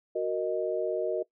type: chord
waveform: sine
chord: D# minor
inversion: first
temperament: equal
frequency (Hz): 370 / 466.2 / 622.3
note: F#4 / A#4 / D#5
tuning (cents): 0 / 0 / 0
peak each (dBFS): -31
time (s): 0.15-1.23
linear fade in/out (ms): 10
effects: noise-tail reverb RT60 0.1 s tail -20 dB re dry